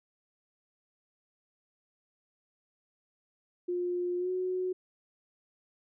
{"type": "tone with pitch glide", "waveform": "sine", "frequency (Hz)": [355.1, 368], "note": ["F4", "F#4"], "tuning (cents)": [29, -9], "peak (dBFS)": -29, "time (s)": [3.68, 4.73], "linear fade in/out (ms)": 10, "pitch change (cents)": 62, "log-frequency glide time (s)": [4.18, 4.3], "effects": []}